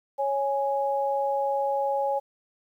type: tone pair together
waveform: sine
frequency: 553.4 / 830.6 Hz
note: C#5 / G#5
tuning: -3 / 0 cents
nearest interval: perfect fifth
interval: 703 cents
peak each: -26 dBFS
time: 0.18-2.2 s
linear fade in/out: 20 ms
effects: 10-bit